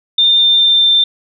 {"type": "tone with pitch glide", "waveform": "sine", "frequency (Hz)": [3608, 3575], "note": ["A7", "A7"], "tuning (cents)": [43, 27], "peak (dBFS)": -7, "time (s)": [0.18, 1.04], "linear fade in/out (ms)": 5, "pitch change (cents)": -16, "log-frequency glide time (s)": [0.34, 0.93], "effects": []}